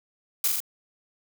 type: noise with echo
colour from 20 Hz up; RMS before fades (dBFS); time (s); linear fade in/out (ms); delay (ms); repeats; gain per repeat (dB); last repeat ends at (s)
blue; -23; 0.44-0.48; 2; 41; 3; -2; 0.603
effects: none